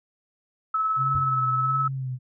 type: tone with tremolo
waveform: sine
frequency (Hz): 1299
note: E6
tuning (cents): -26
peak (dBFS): -20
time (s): 0.74-1.88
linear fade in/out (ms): 5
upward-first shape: sine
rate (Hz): 19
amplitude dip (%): 30
type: tone with vibrato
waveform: sine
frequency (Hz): 130.81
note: C3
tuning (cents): 0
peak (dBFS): -27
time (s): 0.96-2.19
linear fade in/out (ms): 50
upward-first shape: sine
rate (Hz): 1.4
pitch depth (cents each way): 61
type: tone with exponential decay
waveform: triangle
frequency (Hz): 92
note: F#2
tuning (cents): -9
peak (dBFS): -22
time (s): 1.15-1.32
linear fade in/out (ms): 0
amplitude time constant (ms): 35
effects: none